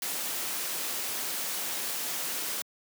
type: noise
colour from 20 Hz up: white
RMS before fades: -33 dBFS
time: 0.02-2.62 s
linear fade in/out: 2 ms
effects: high-pass 200 Hz 12 dB/octave